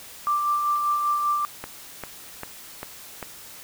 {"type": "tone with tremolo", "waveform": "sine", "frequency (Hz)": 1179, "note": "D6", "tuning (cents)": 6, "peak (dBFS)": -19, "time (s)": [0.27, 1.45], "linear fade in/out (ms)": 0, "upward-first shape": "sine", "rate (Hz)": 5.1, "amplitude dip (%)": 35}
{"type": "click train", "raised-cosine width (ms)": 0.5, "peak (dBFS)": -17, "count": 5, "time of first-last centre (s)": [1.64, 3.227], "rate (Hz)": 2.52}
{"effects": ["white hiss -43 dBFS RMS until 3.63 s"]}